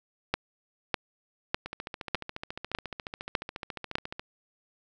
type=two click trains; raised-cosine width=0.3 ms; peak=-20 / -9 dBFS; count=37 / 7; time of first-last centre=1.66-4.195 / 0.34-3.954 s; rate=14.2 / 1.66 Hz; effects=none